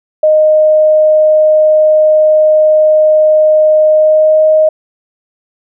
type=tone with pitch glide; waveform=sine; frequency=618 to 623.4 Hz; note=D#5 to D#5; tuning=-12 to +3 cents; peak=-4 dBFS; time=0.23-4.69 s; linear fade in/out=5 ms; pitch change=+15 cents; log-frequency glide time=3.9-4.46 s; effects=none